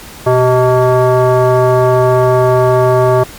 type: tone with frequency modulation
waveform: sine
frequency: 123.47 Hz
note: B2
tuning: in tune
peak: -6 dBFS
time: 0.26-3.24 s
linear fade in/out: 10 ms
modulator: 508 Hz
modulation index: 1.6
effects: pink hiss -32 dBFS RMS until 3.38 s + MP3 96 kbps